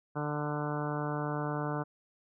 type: harmonic tone with a mistuned harmonic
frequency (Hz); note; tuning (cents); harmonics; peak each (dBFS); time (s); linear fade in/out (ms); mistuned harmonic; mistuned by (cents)
148.4; D3; +18; 1 / 2 / 3 / 4 / 5 / 6 / 7 / 8 / 9 / 10; -35 / -38 / -40 / -41 / -42 / -43 / -43 / -44 / -45 / -45; 0.15-1.84; 20; 7; -18
effects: none